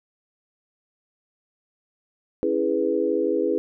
sine chord, C# minor seventh, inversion none, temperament equal, 277.2 / 329.6 / 415.3 / 493.9 Hz, C#4 / E4 / G#4 / B4, 0 / 0 / 0 / 0 cents, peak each -29 / -25 / -24 / -25 dBFS, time 2.43-3.58 s, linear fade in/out 0 ms, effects none

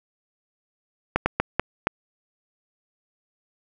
slowing click train, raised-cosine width 0.5 ms, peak -4 dBFS, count 5, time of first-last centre 1.16-1.87 s, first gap 100 ms, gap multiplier 1.4, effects none

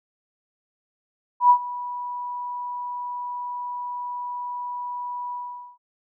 sine tone with ADSR envelope, 979 Hz, B5, 15 cents flat, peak -9 dBFS, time 1.4-5.78 s, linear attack 99 ms, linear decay 80 ms, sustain -19 dB, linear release 450 ms, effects none

